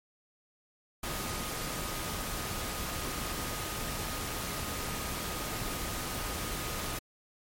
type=tone in noise; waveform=sine; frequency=1244.5 Hz; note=D#6; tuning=in tune; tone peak=-45 dBFS; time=1.03-6.99 s; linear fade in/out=5 ms; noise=pink; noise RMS=-36 dBFS; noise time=1.03-6.99 s; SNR=-12 dB; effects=MP3 64 kbps